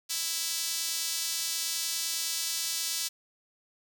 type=tone with high-pass filter; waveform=sawtooth; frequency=329.6 Hz; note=E4; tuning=in tune; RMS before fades=-32 dBFS; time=0.09-3.09 s; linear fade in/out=20 ms; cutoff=4900 Hz; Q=1.2; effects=none